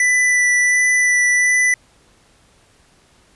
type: tone with vibrato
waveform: square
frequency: 1982 Hz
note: B6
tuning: 6 cents sharp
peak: -13 dBFS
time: 0-1.74 s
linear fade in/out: 2 ms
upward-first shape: sine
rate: 1.4 Hz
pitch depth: 10 cents each way
effects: pink hiss -54 dBFS RMS until 3.35 s + resampled to 24000 Hz